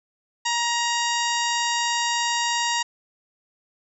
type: harmonic tone with a mistuned harmonic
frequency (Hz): 943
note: A#5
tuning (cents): +20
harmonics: 1 / 2 / 3 / 4 / 5 / 6 / 7 / 8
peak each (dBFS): -25 / -28 / -30 / -31 / -32 / -33 / -33 / -34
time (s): 0.45-2.83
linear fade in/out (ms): 10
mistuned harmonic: 7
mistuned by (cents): +43
effects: none